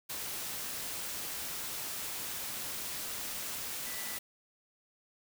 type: tone in noise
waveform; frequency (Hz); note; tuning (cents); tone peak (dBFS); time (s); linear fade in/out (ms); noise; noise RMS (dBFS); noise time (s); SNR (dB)
sine; 1975.5; B6; 0; -47; 3.86-4.18; 10; white; -39; 0.09-4.19; -11
effects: none